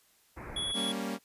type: low-pass noise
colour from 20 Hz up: pink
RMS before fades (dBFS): -43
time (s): 0.36-0.73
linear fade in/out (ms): 20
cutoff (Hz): 2400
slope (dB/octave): 96
type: tone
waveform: square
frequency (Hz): 3369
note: G#7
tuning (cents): +24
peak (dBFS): -32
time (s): 0.56-0.92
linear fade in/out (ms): 5
type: chord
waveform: sawtooth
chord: G diminished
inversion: none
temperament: equal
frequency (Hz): 196 / 233.1 / 277.2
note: G3 / Bb3 / Db4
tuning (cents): 0 / 0 / 0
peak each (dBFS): -33 / -33 / -35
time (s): 0.73-1.19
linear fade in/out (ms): 50
effects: white hiss -66 dBFS RMS until 1.24 s + resampled to 32000 Hz